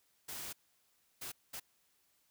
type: noise bursts at uneven times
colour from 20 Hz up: white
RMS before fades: -44 dBFS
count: 3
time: 0.28-0.53 / 1.21-1.32 / 1.53-1.6 s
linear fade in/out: 10 ms
effects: white hiss -74 dBFS RMS until 2.3 s